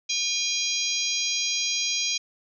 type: harmonic tone with a mistuned harmonic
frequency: 811 Hz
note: G#5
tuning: 41 cents flat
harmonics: 3 / 4 / 5 / 6 / 7 / 8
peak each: -31 / -31 / -31 / -31 / -31 / -31 dBFS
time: 0.09-2.18 s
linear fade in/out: 10 ms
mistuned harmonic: 5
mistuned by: -22 cents
effects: none